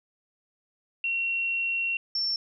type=tone pair in turn; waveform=sine; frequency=2733 / 5417 Hz; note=F7 / E8; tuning=-38 / +46 cents; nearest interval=octave; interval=1184 cents; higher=second; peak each=-25 dBFS; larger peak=neither; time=1.04-1.97 / 2.15-2.36 s; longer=first; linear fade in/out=2 ms; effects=none